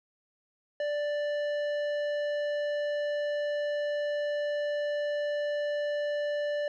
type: tone with tanh clipping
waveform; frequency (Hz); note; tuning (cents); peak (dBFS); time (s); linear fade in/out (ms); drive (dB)
sine; 587.3; D5; 0; -30; 0.8-6.68; 2; 12
effects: none